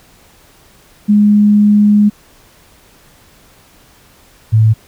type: tone pair in turn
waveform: sine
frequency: 207.7 / 110.03 Hz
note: G#3 / A2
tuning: 0 / 0 cents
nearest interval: major seventh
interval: 1100 cents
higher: first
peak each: -5 dBFS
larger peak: neither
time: 1.08-2.1 / 4.52-4.74 s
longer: first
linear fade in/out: 20 ms
effects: pink hiss -46 dBFS RMS until 4.87 s